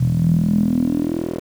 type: tone with band-pass filter sweep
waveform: 10% pulse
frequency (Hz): 41.2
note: E1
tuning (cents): 0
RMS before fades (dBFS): -18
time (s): 0-1.4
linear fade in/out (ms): 10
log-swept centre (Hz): 130 to 410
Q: 7.1
effects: 7-bit